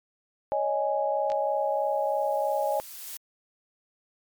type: chord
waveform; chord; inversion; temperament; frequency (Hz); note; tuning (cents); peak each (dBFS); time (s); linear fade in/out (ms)
sine; C# suspended second; none; equal with one note detuned; 559.2 / 622.3 / 830.6; C#5 / D#5 / G#5; +15 / 0 / 0; -28; 0.52-2.8; 0
type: noise with exponential growth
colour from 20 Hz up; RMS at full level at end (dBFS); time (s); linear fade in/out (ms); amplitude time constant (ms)
blue; -37; 1.14-3.17; 2; 440
type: clicks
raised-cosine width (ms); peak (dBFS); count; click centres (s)
0.2; -24; 2; 1.301 / 1.319
effects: MP3 96 kbps